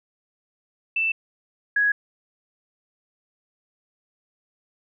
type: tone pair in turn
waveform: sine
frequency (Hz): 2657 / 1666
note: E7 / G#6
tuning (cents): +13 / +5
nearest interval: minor sixth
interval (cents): 808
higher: first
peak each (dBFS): -20 / -17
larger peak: second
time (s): 0.96-1.12 / 1.76-1.92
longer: neither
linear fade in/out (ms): 5
effects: none